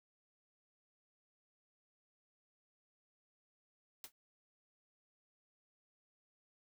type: noise with exponential decay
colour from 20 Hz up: white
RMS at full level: -44 dBFS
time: 4.04-4.12 s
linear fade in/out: 1 ms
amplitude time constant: 17 ms
effects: none